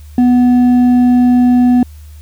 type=tone with hard clipping; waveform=sine; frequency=246.9 Hz; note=B3; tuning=in tune; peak=-7 dBFS; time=0.18-1.83 s; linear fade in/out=2 ms; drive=4 dB; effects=added 75 Hz sine -31 dBFS peak until 2.21 s + white hiss -48 dBFS RMS until 2.21 s